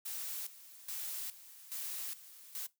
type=noise with tremolo; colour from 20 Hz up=blue; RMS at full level=-41 dBFS; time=0.05-2.67 s; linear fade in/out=10 ms; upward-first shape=square; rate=1.2 Hz; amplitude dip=80%; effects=noise-tail reverb RT60 0.2 s tail -20 dB re dry